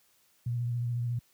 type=tone with vibrato; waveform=sine; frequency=120 Hz; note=B2; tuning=49 cents flat; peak=-28 dBFS; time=0.46-1.19 s; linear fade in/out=5 ms; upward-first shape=sine; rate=14 Hz; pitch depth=27 cents each way; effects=white hiss -67 dBFS RMS until 1.33 s + high-pass 60 Hz 12 dB/octave